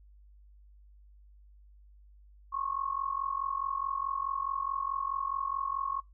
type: tone with amplitude modulation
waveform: sine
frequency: 1094 Hz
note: C#6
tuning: 23 cents flat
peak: -27 dBFS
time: 2.52-6.01 s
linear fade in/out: 20 ms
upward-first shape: sine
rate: 44.7 Hz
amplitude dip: 90%
effects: noise-tail reverb RT60 0.2 s tail -23 dB re dry + added 50 Hz sine -54 dBFS peak until 6.13 s

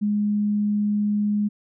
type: tone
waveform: sine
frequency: 207.7 Hz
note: G#3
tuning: in tune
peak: -19 dBFS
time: 0.01-1.49 s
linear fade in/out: 20 ms
effects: none

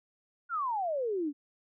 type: exponential sweep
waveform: sine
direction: down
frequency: 1461 to 274.1 Hz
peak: -29 dBFS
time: 0.49-1.33 s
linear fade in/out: 50 ms
effects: none

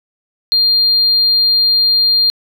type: tone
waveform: sine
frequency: 4200 Hz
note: C8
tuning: 6 cents sharp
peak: -8 dBFS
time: 0.52-2.3 s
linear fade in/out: 0 ms
effects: tanh soft clip ceiling -4 dBFS + 8-bit

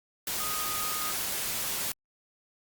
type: tone in noise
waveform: sine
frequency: 1244.5 Hz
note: D#6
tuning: in tune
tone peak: -36 dBFS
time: 0.4-1.12 s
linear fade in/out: 2 ms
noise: white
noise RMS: -32 dBFS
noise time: 0.27-1.92 s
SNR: -7 dB
effects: Opus 48 kbps

